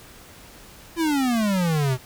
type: exponential sweep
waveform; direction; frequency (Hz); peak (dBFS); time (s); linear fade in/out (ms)
square; down; 343.5 to 123.8; -20; 0.96-1.98; 50
effects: pink hiss -46 dBFS RMS until 2.05 s